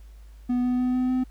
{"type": "tone with pitch steps", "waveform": "triangle", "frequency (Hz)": [246.9, 249, 251.2, 253.4, 255.6], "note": ["B3", "B3", "B3", "B3", "C4"], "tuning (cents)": [0, 14, 30, 45, -40], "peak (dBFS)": -19, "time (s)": [0.49, 1.24], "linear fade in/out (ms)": 10, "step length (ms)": 150, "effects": ["added 52 Hz sine -43 dBFS peak until 1.3 s", "pink hiss -62 dBFS RMS until 1.3 s"]}